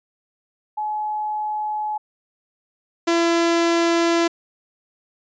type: tone pair in turn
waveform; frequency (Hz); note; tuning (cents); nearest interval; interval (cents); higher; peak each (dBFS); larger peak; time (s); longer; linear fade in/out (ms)
sine / sawtooth; 850 / 337.3; G#5 / E4; +40 / +40; octave + major third; 1600; first; -22 / -12; second; 0.77-1.98 / 3.07-4.28; neither; 10
effects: resampled to 16000 Hz